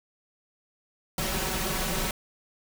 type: noise with comb filter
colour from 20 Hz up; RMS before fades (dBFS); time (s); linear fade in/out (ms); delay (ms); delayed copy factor
pink; -29; 1.18-2.11; 2; 5.3; +1
effects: none